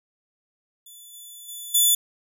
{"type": "tone with level steps", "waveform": "5% pulse", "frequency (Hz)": 3480, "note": "A7", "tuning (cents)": -20, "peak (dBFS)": [-36, -33, -27, -8], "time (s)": [0.86, 1.95], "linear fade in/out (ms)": 5, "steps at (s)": [1.13, 1.48, 1.74], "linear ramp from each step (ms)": 10, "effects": []}